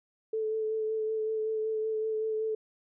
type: tone with vibrato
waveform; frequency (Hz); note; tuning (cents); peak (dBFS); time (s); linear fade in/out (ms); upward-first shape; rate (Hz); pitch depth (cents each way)
sine; 437.3; A4; -11; -28; 0.33-2.55; 5; sine; 5.3; 17
effects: none

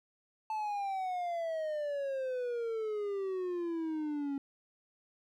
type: exponential sweep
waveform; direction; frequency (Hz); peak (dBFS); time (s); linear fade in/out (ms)
triangle; down; 880 to 275; -31; 0.5-4.38; 2
effects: none

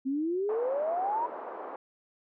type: exponential sweep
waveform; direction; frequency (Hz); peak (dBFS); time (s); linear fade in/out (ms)
sine; up; 258.7 to 987.8; -27; 0.05-1.27; 20
type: band-pass noise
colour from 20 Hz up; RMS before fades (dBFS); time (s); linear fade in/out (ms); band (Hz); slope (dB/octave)
white; -40; 0.49-1.76; 2; 360 to 1000; 24
effects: none

